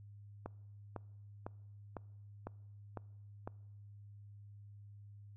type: click train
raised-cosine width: 1 ms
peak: -28 dBFS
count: 7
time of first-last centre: 0.46-3.475 s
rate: 1.99 Hz
effects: noise-tail reverb RT60 1.0 s tail -24 dB re dry + added 102 Hz sine -52 dBFS peak until 5.36 s